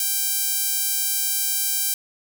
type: tone with high-pass filter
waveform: sawtooth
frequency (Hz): 784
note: G5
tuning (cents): 0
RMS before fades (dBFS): -23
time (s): 0-1.94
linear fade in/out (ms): 2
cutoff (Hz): 8500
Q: 0.53
effects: none